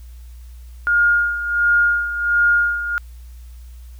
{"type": "tone with tremolo", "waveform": "sine", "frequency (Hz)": 1420, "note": "F6", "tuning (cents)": 28, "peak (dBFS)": -11, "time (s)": [0.87, 2.98], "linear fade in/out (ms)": 0, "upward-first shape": "sine", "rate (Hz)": 1.4, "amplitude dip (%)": 70, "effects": ["added 60 Hz sine -35 dBFS peak until 3.99 s", "white hiss -55 dBFS RMS until 3.99 s"]}